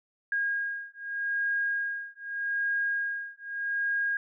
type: beating tone pair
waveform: sine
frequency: 1629 / 1629.82 Hz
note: G#6 / G#6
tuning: -34 / -33 cents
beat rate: 0.82 Hz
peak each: -31 dBFS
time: 0.32-4.17 s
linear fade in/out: 2 ms
effects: none